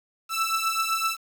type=beating tone pair; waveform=sawtooth; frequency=1319 / 1326.8 Hz; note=E6 / E6; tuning=+1 / +11 cents; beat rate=7.8 Hz; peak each=-23 dBFS; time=0.29-1.17 s; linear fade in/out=50 ms; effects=8-bit